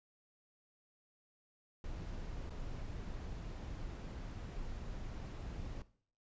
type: noise with dropouts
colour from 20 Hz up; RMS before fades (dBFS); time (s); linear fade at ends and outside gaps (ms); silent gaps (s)
brown; -44; 1.84-5.82; 2; 2.496-2.505
effects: noise-tail reverb RT60 0.5 s tail -17 dB re dry + resampled to 16000 Hz